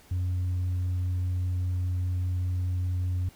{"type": "tone", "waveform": "sine", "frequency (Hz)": 90.5, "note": "F#2", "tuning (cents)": -38, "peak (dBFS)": -23, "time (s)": [0.11, 3.29], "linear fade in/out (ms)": 5, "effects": ["tanh soft clip ceiling -24 dBFS", "pink hiss -56 dBFS RMS until 3.35 s"]}